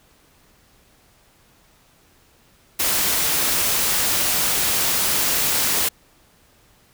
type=noise; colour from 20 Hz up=white; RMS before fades=-20 dBFS; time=2.79-5.89 s; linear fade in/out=10 ms; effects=pink hiss -56 dBFS RMS until 6.93 s